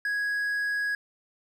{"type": "tone", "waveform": "triangle", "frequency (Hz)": 1661.2, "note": "G#6", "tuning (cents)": 0, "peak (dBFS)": -24, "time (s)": [0.05, 0.95], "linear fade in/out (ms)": 2, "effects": []}